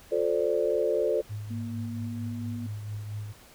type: chord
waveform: sine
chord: D minor seventh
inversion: first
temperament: equal with one note detuned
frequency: 356.2 / 440 / 523.3 / 587.3 Hz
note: F4 / A4 / C5 / D5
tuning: +34 / 0 / 0 / 0 cents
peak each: -31 / -27 / -29 / -29 dBFS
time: 0.11-1.22 s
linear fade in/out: 20 ms
type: tone with tremolo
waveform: sine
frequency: 105 Hz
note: G#2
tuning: 19 cents sharp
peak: -31 dBFS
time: 1.29-3.33 s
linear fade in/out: 20 ms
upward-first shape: triangle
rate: 4.4 Hz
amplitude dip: 45%
type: tone with pitch glide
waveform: sine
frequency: 233.6 to 239.2 Hz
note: A#3 to A#3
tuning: +4 to +45 cents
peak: -34 dBFS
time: 1.5-2.67 s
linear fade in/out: 10 ms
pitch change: +41 cents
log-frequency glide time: 1.81-2.44 s
effects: pink hiss -53 dBFS RMS until 3.54 s